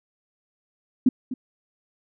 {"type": "tone with echo", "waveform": "sine", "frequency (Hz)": 255.1, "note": "C4", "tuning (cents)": -44, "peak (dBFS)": -12, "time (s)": [1.06, 1.09], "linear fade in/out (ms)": 5, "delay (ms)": 250, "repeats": 1, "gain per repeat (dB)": -14, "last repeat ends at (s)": 1.34, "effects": []}